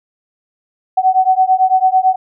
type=beating tone pair; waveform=sine; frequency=747 / 756 Hz; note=F#5 / F#5; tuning=+16 / +37 cents; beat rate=9 Hz; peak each=-12 dBFS; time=0.97-2.16 s; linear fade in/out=10 ms; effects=none